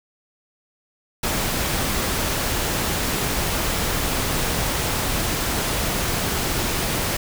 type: noise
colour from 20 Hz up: pink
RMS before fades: -23 dBFS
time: 1.23-7.17 s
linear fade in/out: 5 ms
effects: none